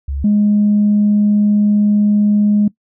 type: tone pair in turn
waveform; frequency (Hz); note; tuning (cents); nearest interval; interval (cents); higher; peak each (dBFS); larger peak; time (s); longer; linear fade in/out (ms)
sine; 69.3 / 207.7; C#2 / G#3; 0 / 0; octave + perfect fifth; 1900; second; -18 / -8; second; 0.08-0.24 / 0.24-2.68; second; 5
effects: noise-tail reverb RT60 0.1 s tail -21 dB re dry + tanh soft clip ceiling -5 dBFS